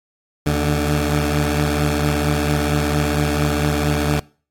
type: tone pair together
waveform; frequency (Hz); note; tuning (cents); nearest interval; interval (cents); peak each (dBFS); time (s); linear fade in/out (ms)
15% pulse; 75.61 / 146.83; D#2 / D3; -49 / 0; major seventh; 1149; -13; 0.46-4.2; 5
effects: noise-tail reverb RT60 0.4 s tail -23 dB re dry + AAC 48 kbps